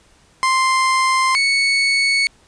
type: tone pair in turn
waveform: 30% pulse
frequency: 1046.5 / 2217 Hz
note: C6 / C#7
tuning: 0 / 0 cents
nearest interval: octave + minor second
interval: 1300 cents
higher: second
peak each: -11 dBFS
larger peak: neither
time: 0.43-1.35 / 1.35-2.27 s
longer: neither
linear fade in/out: 0 ms
effects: pink hiss -53 dBFS RMS until 2.47 s + resampled to 22050 Hz